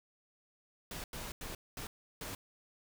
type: noise bursts at uneven times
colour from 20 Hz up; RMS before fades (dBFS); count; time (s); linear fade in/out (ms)
pink; -43; 5; 0.91-1.04 / 1.13-1.32 / 1.41-1.55 / 1.77-1.87 / 2.21-2.35; 2
effects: none